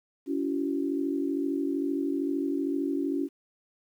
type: tone cluster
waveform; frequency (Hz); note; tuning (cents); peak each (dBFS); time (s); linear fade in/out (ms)
sine; 281.6 / 334.7 / 377; C#4 / E4 / F#4; +27 / +26 / +32; -28 / -32 / -34; 0.26-3.29; 50
effects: 10-bit